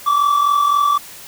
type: tone pair together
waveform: triangle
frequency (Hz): 1118 / 1161.8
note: C#6 / D6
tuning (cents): +14 / -19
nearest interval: minor second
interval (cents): 67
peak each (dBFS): -18 / -11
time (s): 0.06-0.98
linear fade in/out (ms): 10
effects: white hiss -37 dBFS RMS until 1.27 s